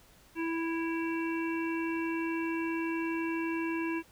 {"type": "harmonic tone with a mistuned harmonic", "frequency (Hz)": 329.6, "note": "E4", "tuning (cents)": 0, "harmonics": [1, 3, 5, 7, 8], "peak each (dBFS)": [-31, -40, -42, -43, -42], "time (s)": [0.35, 4.03], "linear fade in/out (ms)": 50, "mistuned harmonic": 8, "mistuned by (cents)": 51, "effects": ["pink hiss -60 dBFS RMS until 4.11 s"]}